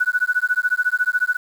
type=tone with tremolo; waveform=sine; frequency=1480 Hz; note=F#6; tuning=in tune; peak=-13 dBFS; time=0-1.37 s; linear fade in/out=10 ms; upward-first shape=sine; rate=14 Hz; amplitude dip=100%; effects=7-bit